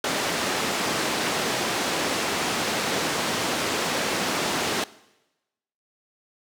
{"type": "band-pass noise", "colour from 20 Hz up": "pink", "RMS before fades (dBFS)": -26, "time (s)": [0.04, 4.84], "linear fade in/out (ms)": 2, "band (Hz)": [240, 7200], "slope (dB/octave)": 12, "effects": ["noise-tail reverb RT60 1.0 s tail -20 dB re dry"]}